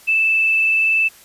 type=tone with frequency modulation; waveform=sine; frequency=2637 Hz; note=E7; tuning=in tune; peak=-13 dBFS; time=0.07-1.09 s; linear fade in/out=20 ms; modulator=21.2 Hz; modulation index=0.67; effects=white hiss -46 dBFS RMS until 1.24 s + resampled to 32000 Hz